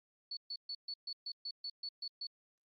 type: tone bursts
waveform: sine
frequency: 4435 Hz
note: C#8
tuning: in tune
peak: -39 dBFS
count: 11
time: 0.31-2.27 s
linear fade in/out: 5 ms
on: 60 ms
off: 130 ms
effects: Opus 48 kbps